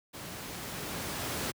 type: noise with level ramp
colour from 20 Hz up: pink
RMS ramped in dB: -43 to -33 dBFS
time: 0.13-1.52 s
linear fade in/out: 20 ms
effects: high-pass 80 Hz 12 dB/octave